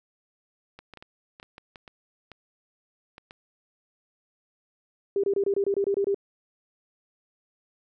clicks, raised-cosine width 0.3 ms, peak -28 dBFS, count 12, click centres 0.79 / 0.937 / 0.973 / 1.025 / 1.399 / 1.429 / 1.581 / 1.758 / 1.878 / 2.317 / 3.181 / 3.309 s
sine tone bursts, 397.8 Hz, G4, 25 cents sharp, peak -21 dBFS, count 10, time 5.16-6.145 s, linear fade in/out 2 ms, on 76 ms, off 25 ms
effects none

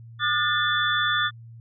sine tone cluster, 1210 / 1444 / 1768 / 3473 Hz, D#6 / F#6 / A6 / A7, -49 / -43 / +8 / -23 cents, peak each -26 dBFS, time 0.19-1.31 s, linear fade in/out 50 ms, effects added 115 Hz sine -41 dBFS peak until 1.6 s

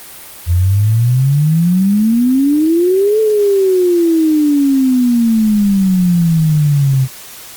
sine exponential two-way sweep, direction up then down, 83.5 to 440 to 129.3 Hz, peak -8 dBFS, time 0.46-7.08 s, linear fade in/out 50 ms, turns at 3.2 s, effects white hiss -33 dBFS RMS until 7.56 s + Opus 32 kbps

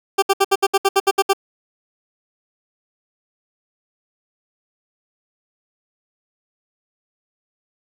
20% pulse tone bursts, 392 Hz, G4, in tune, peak -7 dBFS, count 11, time 0.18-1.334 s, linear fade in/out 10 ms, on 44 ms, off 67 ms, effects none

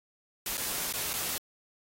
white noise with dropouts, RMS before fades -33 dBFS, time 0.46-1.38 s, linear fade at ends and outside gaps 2 ms, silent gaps 0.572-0.577 / 0.927-0.937 / 1.133-1.137 s, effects AAC 48 kbps

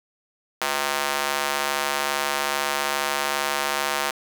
square tone with high-pass filter, 71.2 Hz, C#2, 47 cents sharp, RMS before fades -25 dBFS, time 0.61-4.11 s, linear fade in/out 5 ms, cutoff 870 Hz, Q 0.86, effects 7-bit

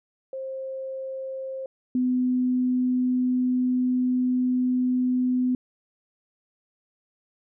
sine tone pair in turn, 530 / 251.9 Hz, C5 / B3, +22 / +34 cents, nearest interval octave + minor second, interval 1288 cents, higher first, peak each -30 / -20 dBFS, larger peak second, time 0.33-1.66 / 1.95-5.55 s, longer second, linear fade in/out 2 ms, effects none

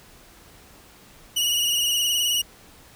sawtooth tone with vibrato, 2900 Hz, F#7, 35 cents flat, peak -17 dBFS, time 1.36-2.42 s, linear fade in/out 10 ms, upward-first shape triangle, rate 19 Hz, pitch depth 57 cents each way, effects pink hiss -50 dBFS RMS until 2.95 s

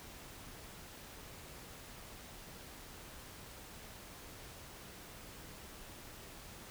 silence, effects pink hiss -52 dBFS RMS until 6.7 s

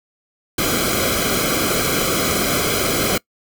pink noise with comb filter, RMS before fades -19 dBFS, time 0.58-3.18 s, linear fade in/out 5 ms, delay 1.1 ms, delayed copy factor -0.8, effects noise-tail reverb RT60 0.1 s tail -23 dB re dry

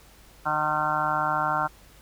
harmonic tone with a mistuned harmonic, 152.3 Hz, D#3, 37 cents flat, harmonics 1 / 2 / 4 / 5 / 6 / 7 / 8 / 9 / 10, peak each -37 / -39 / -34 / -29 / -30 / -30 / -36 / -27 / -36 dBFS, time 0.45-1.68 s, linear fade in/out 20 ms, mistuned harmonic 4, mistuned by +17 cents, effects added 50 Hz sine -54 dBFS peak until 2.01 s + pink hiss -54 dBFS RMS until 2.01 s

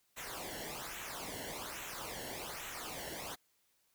pink noise with flanger, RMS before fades -44 dBFS, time 0.16-3.36 s, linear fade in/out 20 ms, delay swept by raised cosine 0.2 to 0.83 ms, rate 1.2 Hz, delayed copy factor -0.75, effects white hiss -75 dBFS RMS until 3.94 s

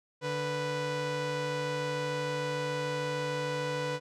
sawtooth tone pair together, 146.83 / 493.9 Hz, D3 / B4, 0 / 0 cents, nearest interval octave + major sixth, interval 2100 cents, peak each -32 / -28 dBFS, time 0.21-4 s, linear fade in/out 50 ms, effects low-pass 6000 Hz 12 dB/octave

